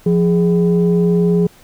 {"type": "tone pair together", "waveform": "sine", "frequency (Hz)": [174.61, 415.3], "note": ["F3", "G#4"], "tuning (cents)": [0, 0], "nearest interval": "octave + minor third", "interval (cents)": 1500, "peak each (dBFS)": [-11, -14], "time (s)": [0.06, 1.47], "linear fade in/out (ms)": 5, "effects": ["tanh soft clip ceiling -5 dBFS", "pink hiss -47 dBFS RMS until 1.63 s"]}